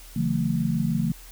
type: chord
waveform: sine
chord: F# minor seventh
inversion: second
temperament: equal with one note detuned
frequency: 138.59 / 164.81 / 185 / 225.4 Hz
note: C#3 / E3 / F#3 / A3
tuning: 0 / 0 / 0 / +42 cents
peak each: -28 / -26 / -29 / -26 dBFS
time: 0.16-1.12 s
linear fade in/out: 5 ms
effects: added 40 Hz sine -44 dBFS peak until 1.31 s + white hiss -48 dBFS RMS until 1.31 s